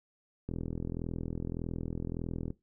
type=click train; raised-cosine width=3 ms; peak=-23 dBFS; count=85; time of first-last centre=0.49-2.504 s; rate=41.7 Hz; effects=noise-tail reverb RT60 0.2 s tail -19 dB re dry